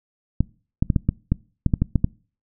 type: clicks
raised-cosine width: 5 ms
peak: -5 dBFS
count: 11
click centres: 0.406 / 0.825 / 0.902 / 0.962 / 1.09 / 1.32 / 1.663 / 1.738 / 1.82 / 1.957 / 2.044 s
effects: noise-tail reverb RT60 0.4 s tail -24 dB re dry